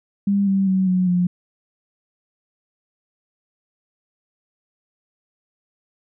sine tone with pitch steps, 200 / 194.31 / 188.77 / 183.4 / 178.18 Hz, G3 / G3 / F#3 / F#3 / F3, +35 / -15 / +35 / -15 / +35 cents, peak -15 dBFS, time 0.27-1.27 s, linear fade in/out 5 ms, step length 200 ms, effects none

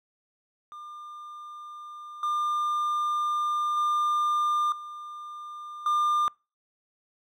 triangle tone with level steps, 1200 Hz, D6, 37 cents sharp, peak -38 / -23 / -21 / -36 / -20 dBFS, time 0.72-6.28 s, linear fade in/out 0 ms, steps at 2.23 / 3.77 / 4.72 / 5.86 s, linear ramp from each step 2 ms, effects noise-tail reverb RT60 0.3 s tail -26 dB re dry

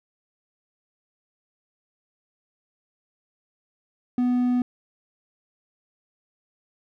triangle tone, 247.4 Hz, B3, 3 cents sharp, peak -17 dBFS, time 4.18-4.62 s, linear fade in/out 2 ms, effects none

